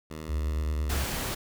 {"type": "tone", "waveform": "10% pulse", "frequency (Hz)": 78.3, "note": "D#2", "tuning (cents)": 11, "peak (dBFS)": -29, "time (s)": [0.1, 0.9], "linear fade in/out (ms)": 10}
{"type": "tone with vibrato", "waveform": "sine", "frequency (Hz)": 69.3, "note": "C#2", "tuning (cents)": 0, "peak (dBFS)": -26, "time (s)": [0.28, 1.05], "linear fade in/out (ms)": 20, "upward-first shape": "sine", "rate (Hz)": 9.5, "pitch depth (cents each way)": 47}
{"type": "noise", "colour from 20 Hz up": "pink", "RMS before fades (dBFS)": -32, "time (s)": [0.89, 1.35], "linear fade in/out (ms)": 10}
{"effects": []}